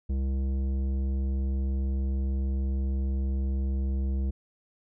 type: tone with tanh clipping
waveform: sine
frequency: 66.8 Hz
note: C2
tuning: 36 cents sharp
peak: -27 dBFS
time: 0.09-4.31 s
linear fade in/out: 10 ms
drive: 12 dB
effects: none